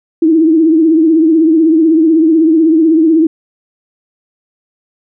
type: tone with vibrato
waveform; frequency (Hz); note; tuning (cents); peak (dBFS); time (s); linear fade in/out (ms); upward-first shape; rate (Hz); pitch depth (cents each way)
sine; 321.1; E4; -45; -5; 0.22-3.27; 5; triangle; 16; 92
effects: none